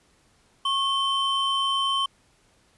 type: tone pair together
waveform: triangle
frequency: 1091 / 3086 Hz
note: C#6 / G7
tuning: -28 / -28 cents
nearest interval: octave + tritone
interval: 1800 cents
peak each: -23 dBFS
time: 0.65-2.06 s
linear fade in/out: 5 ms
effects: pink hiss -62 dBFS RMS until 2.77 s + resampled to 24000 Hz